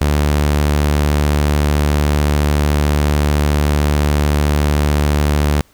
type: tone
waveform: sawtooth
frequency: 73.7 Hz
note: D2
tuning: 7 cents sharp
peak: -8 dBFS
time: 0.01-5.61 s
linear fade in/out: 0 ms
effects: pink hiss -52 dBFS RMS until 5.73 s